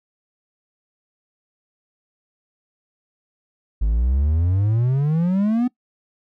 triangle exponential sweep, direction up, 50 to 253.3 Hz, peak -14 dBFS, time 3.81-5.68 s, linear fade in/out 10 ms, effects noise-tail reverb RT60 0.1 s tail -21 dB re dry

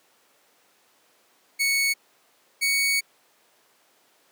sawtooth tone pair in turn, 2217 / 2231 Hz, C#7 / C#7, 0 / +11 cents, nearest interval unison, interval 11 cents, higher second, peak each -17 dBFS, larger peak neither, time 1.59-1.94 / 2.61-3.01 s, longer second, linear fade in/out 20 ms, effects pink hiss -61 dBFS RMS until 4.31 s + high-pass 400 Hz 12 dB/octave

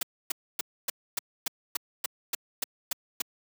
white noise bursts, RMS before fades -29 dBFS, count 12, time 0.01-3.22 s, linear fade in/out 5 ms, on 20 ms, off 270 ms, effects high-pass 200 Hz 12 dB/octave

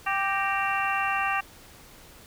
harmonic tone with a mistuned harmonic, 392 Hz, G4, in tune, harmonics 2 / 3 / 4 / 5 / 6 / 7, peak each -29 / -29 / -32 / -33 / -35 / -31 dBFS, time 0.06-1.41 s, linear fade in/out 10 ms, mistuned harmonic 5, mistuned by -81 cents, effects pink hiss -50 dBFS RMS until 2.26 s

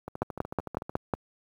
two click trains, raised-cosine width 1 ms, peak -12 / -22 dBFS, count 6 / 12, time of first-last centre 0.22-1.137 / 0.08-0.895 s, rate 5.45 / 13.5 Hz, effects high-pass 60 Hz 12 dB/octave + 9-bit

